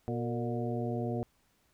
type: harmonic tone with a mistuned harmonic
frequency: 120 Hz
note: B2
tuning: 49 cents flat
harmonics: 1 / 2 / 3 / 4 / 5 / 6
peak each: -35 / -36 / -39 / -39 / -42 / -42 dBFS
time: 0.08-1.23 s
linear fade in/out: 0 ms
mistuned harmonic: 4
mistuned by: -70 cents
effects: pink hiss -71 dBFS RMS until 1.73 s